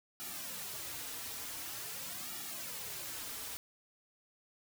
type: noise with flanger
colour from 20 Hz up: white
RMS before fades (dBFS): -43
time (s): 0.2-3.57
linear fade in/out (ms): 0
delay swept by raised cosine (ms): 1.9 to 5.6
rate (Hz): 0.46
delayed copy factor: -0.95
effects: none